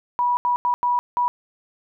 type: tone bursts at uneven times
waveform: sine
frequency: 974 Hz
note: B5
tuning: 24 cents flat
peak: -17 dBFS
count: 5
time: 0.19-0.37 / 0.45-0.56 / 0.65-0.74 / 0.83-0.99 / 1.17-1.28 s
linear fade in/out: 0 ms
effects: none